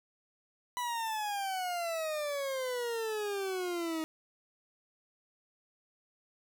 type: exponential sweep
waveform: 40% pulse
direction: down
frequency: 992 to 313.9 Hz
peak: -32 dBFS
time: 0.77-4.04 s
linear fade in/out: 0 ms
effects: none